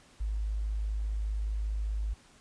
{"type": "tone", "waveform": "sine", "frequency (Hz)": 52.5, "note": "G#1", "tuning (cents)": 19, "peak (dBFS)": -29, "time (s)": [0.2, 2.14], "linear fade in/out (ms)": 10, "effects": ["pink hiss -59 dBFS RMS until 2.4 s", "resampled to 22050 Hz"]}